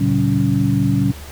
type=tone cluster; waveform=sine; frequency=115.4 / 139.9 / 189.9 / 279.4 Hz; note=A#2 / C#3 / F#3 / C#4; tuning=-17 / +16 / +45 / +14 cents; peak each=-19 dBFS; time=0-1.12 s; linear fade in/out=10 ms; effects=added 73 Hz sine -34 dBFS peak until 1.31 s + pink hiss -38 dBFS RMS until 1.31 s